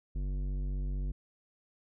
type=tone with tanh clipping; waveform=sine; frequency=47.81 Hz; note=G1; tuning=43 cents flat; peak=-33 dBFS; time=0.15-1.12 s; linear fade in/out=10 ms; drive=13 dB; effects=none